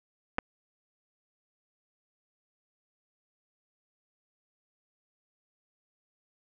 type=clicks; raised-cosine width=0.5 ms; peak=-13 / -15 dBFS; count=2; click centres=0.384 / 0.388 s; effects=none